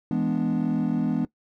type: chord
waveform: triangle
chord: E dominant seventh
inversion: none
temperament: equal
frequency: 164.81 / 207.7 / 246.9 / 293.7 Hz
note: E3 / G#3 / B3 / D4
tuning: 0 / 0 / 0 / 0 cents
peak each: -26 / -25 / -23 / -26 dBFS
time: 0.11-1.25 s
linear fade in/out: 2 ms
effects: noise-tail reverb RT60 0.1 s tail -19 dB re dry + tanh soft clip ceiling -14 dBFS